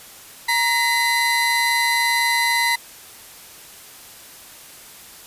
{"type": "tone pair together", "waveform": "30% pulse", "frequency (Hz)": [940, 2022], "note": ["A#5", "B6"], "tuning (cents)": [14, 40], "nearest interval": "octave + minor second", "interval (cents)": 1326, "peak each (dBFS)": [-18, -16], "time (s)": [0.48, 2.76], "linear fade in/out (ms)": 10, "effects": ["white hiss -42 dBFS RMS until 5.26 s", "resampled to 32000 Hz"]}